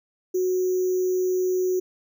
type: tone with sample-and-hold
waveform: sine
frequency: 367.6 Hz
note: F#4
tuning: 11 cents flat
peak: -20 dBFS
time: 0.34-1.8 s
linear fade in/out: 10 ms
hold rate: 6300 Hz
effects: none